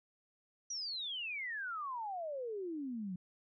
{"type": "exponential sweep", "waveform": "sine", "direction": "down", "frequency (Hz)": [5920, 174.61], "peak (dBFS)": -38, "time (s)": [0.7, 3.16], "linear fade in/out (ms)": 5, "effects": []}